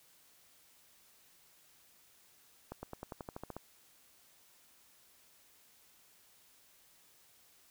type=accelerating click train; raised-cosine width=1 ms; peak=-28 dBFS; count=11; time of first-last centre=2.72-3.566 s; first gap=110 ms; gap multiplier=0.94; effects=white hiss -65 dBFS RMS until 7.7 s